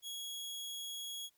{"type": "tone", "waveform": "sawtooth", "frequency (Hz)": 3327, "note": "G#7", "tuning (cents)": 2, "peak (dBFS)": -38, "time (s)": [0.02, 1.3], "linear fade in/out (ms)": 50, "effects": ["white hiss -75 dBFS RMS until 1.37 s"]}